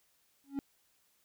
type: tone with exponential growth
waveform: triangle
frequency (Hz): 277.2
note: C#4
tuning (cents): 0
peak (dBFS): -27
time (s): 0.44-0.59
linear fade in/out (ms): 0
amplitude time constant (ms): 31
effects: white hiss -72 dBFS RMS until 1.24 s